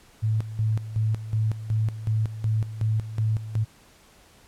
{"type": "tone with tremolo", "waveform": "sine", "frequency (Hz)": 109.4, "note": "A2", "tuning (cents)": -9, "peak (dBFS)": -20, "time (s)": [0.22, 3.65], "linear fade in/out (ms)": 20, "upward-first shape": "square", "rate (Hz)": 2.7, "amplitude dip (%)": 75, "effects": ["pink hiss -55 dBFS RMS until 4.47 s", "low-pass 12000 Hz 12 dB/octave"]}